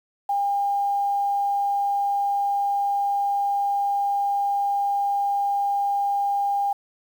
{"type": "tone with quantisation", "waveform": "sine", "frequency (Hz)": 804, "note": "G5", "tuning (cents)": 44, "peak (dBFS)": -20, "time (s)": [0.29, 6.73], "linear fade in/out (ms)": 5, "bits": 8, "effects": []}